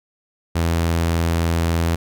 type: tone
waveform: sawtooth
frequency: 83.5 Hz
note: E2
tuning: 23 cents sharp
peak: -13 dBFS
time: 0.55-1.96 s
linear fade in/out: 10 ms
effects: none